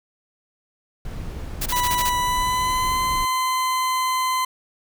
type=noise; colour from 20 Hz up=brown; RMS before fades=-31 dBFS; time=1.05-3.25 s; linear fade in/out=2 ms
type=noise bursts; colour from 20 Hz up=white; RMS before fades=-26 dBFS; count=7; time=1.61-2.099 s; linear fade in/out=10 ms; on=51 ms; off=22 ms
type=tone with pitch glide; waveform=40% pulse; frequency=985 to 1027.4 Hz; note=B5 to C6; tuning=-5 to -32 cents; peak=-19 dBFS; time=1.72-4.45 s; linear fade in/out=5 ms; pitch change=+73 cents; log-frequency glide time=2.17-3 s
effects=none